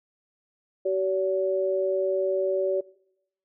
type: tone pair together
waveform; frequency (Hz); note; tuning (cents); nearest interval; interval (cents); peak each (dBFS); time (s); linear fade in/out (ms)
sine; 380.7 / 570; F#4 / C#5; +49 / +48; perfect fifth; 699; -25; 0.85-2.81; 10
effects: noise-tail reverb RT60 0.8 s tail -22 dB re dry